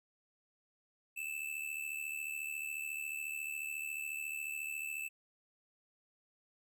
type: tone with amplitude modulation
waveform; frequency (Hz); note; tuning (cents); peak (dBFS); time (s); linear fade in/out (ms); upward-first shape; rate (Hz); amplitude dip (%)
square; 2637; E7; 0; -36; 1.16-5.09; 20; sine; 74.1; 70
effects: none